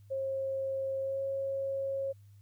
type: tone with pitch glide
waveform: sine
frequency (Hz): 537 to 543.6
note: C5 to C#5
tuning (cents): +45 to -34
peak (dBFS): -31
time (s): 0.1-2.13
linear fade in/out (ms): 20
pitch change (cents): +21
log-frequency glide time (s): 1.01-1.21
effects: added 101 Hz sine -53 dBFS peak until 2.41 s + white hiss -74 dBFS RMS until 2.41 s